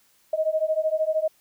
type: beating tone pair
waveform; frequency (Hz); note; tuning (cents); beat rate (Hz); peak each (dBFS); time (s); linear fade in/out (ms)
sine; 622.3 / 635.3; D#5 / D#5; 0 / +36; 13; -24; 0.33-1.28; 5
effects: white hiss -62 dBFS RMS until 1.4 s